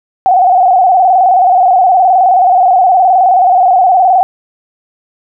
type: tone with vibrato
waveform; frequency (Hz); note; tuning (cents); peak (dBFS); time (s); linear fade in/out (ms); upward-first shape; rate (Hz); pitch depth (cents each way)
sine; 740; F#5; 0; -4; 0.26-4.23; 0; square; 19; 64
effects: none